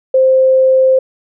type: tone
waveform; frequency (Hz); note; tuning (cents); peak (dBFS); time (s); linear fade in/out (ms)
sine; 523.3; C5; 0; -6; 0.14-0.99; 5
effects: none